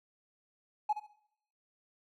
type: tone with echo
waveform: triangle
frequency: 844 Hz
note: G#5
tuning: 28 cents sharp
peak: -22 dBFS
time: 0.89-0.93 s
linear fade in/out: 10 ms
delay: 70 ms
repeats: 3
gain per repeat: -12 dB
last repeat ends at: 1.14 s
effects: noise-tail reverb RT60 0.7 s tail -21 dB re dry + tanh soft clip ceiling -24 dBFS